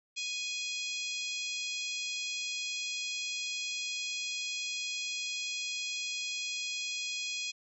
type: harmonic tone with a mistuned harmonic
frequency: 830.6 Hz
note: G#5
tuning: in tune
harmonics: 3 / 4 / 5 / 6 / 7 / 8 / 9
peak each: -38 / -40 / -42 / -44 / -45 / -46 / -47 dBFS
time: 0.16-7.52 s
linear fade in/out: 20 ms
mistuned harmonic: 5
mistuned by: +17 cents
effects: none